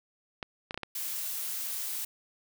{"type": "clicks", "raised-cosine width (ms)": 0.3, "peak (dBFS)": -19, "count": 5, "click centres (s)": [0.428, 0.709, 0.744, 0.776, 0.833]}
{"type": "noise", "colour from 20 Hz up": "blue", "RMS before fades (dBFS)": -35, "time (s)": [0.95, 2.05], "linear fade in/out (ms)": 5}
{"effects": []}